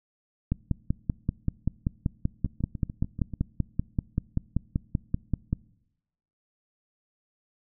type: two click trains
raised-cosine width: 5 ms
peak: -22 / -12 dBFS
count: 7 / 27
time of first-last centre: 2.46-3.337 / 0.52-5.53 s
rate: 6.84 / 5.19 Hz
effects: noise-tail reverb RT60 0.9 s tail -24 dB re dry